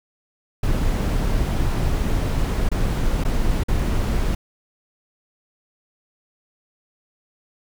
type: noise with dropouts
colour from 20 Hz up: brown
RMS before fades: -20 dBFS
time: 0.63-4.35 s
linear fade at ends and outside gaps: 5 ms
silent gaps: 2.69-2.715 / 3.239-3.249 / 3.636-3.683 s
effects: none